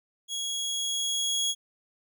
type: tone with level ramp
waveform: 25% pulse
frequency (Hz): 3322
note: G#7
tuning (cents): 0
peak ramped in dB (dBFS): -27 to -21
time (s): 0.28-1.55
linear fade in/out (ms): 50
effects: none